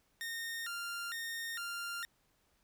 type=tone with vibrato; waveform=sawtooth; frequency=1601 Hz; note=G6; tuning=36 cents sharp; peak=-35 dBFS; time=0.21-2.05 s; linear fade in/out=0 ms; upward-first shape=square; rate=1.1 Hz; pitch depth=240 cents each way; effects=pink hiss -74 dBFS RMS until 2.63 s